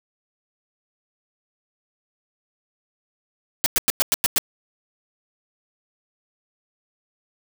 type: noise bursts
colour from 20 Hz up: white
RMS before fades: -18 dBFS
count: 7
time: 3.64-4.381 s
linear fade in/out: 0 ms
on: 21 ms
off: 99 ms
effects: none